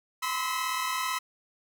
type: tone cluster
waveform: sawtooth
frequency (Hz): 1011 / 1049 / 1292 / 1928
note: B5 / C6 / E6 / B6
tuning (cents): +40 / +4 / -35 / -42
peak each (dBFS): -29 / -31 / -29 / -36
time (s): 0.22-1.19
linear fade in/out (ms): 10
effects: none